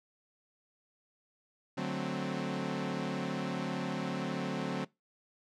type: chord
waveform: sawtooth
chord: D dominant seventh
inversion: none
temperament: equal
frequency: 146.83 / 185 / 220 / 261.6 Hz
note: D3 / F#3 / A3 / C4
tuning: 0 / 0 / 0 / 0 cents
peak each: -36 / -33 / -37 / -34 dBFS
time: 1.77-4.85 s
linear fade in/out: 10 ms
effects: noise-tail reverb RT60 0.2 s tail -22 dB re dry + low-pass 5000 Hz 12 dB/octave